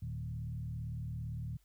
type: tone with frequency modulation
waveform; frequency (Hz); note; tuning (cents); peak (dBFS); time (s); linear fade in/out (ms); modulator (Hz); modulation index
sine; 116.4; A#2; -2; -37; 0.02-1.57; 5; 37.7; 1.1
effects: added 50 Hz sine -67 dBFS peak until 1.64 s + white hiss -75 dBFS RMS until 1.64 s